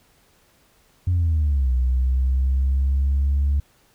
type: linear two-way sweep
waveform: sine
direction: down then up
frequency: 91.4 to 62.4 to 71.1 Hz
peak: -15 dBFS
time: 1.07-3.6 s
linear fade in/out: 5 ms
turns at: 1.72 s
effects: tanh soft clip ceiling -14 dBFS + pink hiss -59 dBFS RMS until 3.94 s